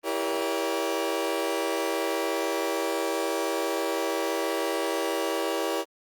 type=chord; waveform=30% pulse; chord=E diminished seventh; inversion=none; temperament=just; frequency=329.6 / 395.6 / 474.7 / 569.6 Hz; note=E4 / G4 / Bb4 / Db5; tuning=0 / +16 / +31 / +47 cents; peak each=-29 dBFS; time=0.03-5.85 s; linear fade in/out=50 ms; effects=Opus 24 kbps